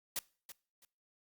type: noise with echo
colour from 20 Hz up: white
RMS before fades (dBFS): -36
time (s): 0.16-0.19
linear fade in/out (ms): 2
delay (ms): 330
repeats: 2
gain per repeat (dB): -13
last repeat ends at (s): 0.85
effects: noise-tail reverb RT60 0.4 s tail -22 dB re dry + Opus 48 kbps